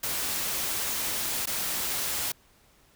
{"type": "noise with dropouts", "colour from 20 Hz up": "white", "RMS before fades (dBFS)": -30, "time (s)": [0.03, 2.32], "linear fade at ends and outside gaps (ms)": 5, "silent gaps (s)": [1.458, 1.471], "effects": ["pink hiss -61 dBFS RMS until 2.95 s"]}